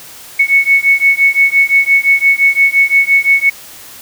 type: beating tone pair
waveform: sine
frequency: 2209 / 2214.8 Hz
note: C#7 / C#7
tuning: -7 / -2 cents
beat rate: 5.8 Hz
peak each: -10 dBFS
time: 0.39-3.5 s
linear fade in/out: 10 ms
effects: white hiss -34 dBFS RMS until 4.01 s